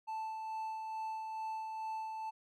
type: tone with tremolo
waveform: triangle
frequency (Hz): 880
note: A5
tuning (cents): 0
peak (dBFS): -35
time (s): 0.07-2.31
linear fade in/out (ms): 20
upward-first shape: sine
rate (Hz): 2.3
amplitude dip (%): 30
effects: none